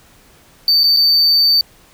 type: tone with dropouts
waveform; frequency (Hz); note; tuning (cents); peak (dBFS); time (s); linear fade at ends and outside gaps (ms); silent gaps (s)
triangle; 4579; D8; -45; -8; 0.68-1.61; 1; 0.835-0.84 / 0.965-0.97
effects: pink hiss -48 dBFS RMS until 1.93 s